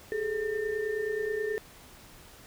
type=tone cluster; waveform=sine; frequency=403.6 / 433 / 1803 Hz; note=G#4 / A4 / A6; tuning=-49 / -28 / +42 cents; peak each=-35 / -30 / -37 dBFS; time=0.12-1.58 s; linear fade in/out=0 ms; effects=pink hiss -52 dBFS RMS until 2.46 s